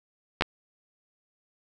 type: clicks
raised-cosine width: 0.3 ms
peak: -7 dBFS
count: 2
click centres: 0.41 / 0.422 s
effects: none